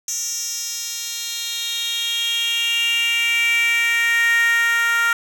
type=tone with high-pass filter sweep; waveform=10% pulse; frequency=465.3 Hz; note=A#4; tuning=3 cents flat; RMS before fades=-20 dBFS; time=0.08-5.13 s; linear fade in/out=2 ms; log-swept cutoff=6000 to 1500 Hz; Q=5.5; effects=none